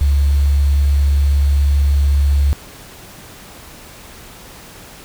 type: tone with quantisation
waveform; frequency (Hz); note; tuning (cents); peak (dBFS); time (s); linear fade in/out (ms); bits
sine; 70.7; C#2; +35; -10; 0.01-2.53; 0; 6
effects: pink hiss -38 dBFS RMS until 5.04 s